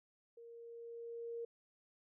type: tone with level ramp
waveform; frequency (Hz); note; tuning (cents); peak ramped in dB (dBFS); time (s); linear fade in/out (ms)
sine; 466.2; A#4; 0; -53 to -40; 0.37-1.45; 5
effects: none